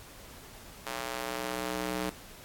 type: tone with high-pass filter sweep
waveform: square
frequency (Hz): 61.74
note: B1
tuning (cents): 0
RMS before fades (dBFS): -35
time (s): 0.86-2.1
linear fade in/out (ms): 5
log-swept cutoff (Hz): 720 to 240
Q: 0.76
effects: pink hiss -50 dBFS RMS until 2.44 s + AAC 64 kbps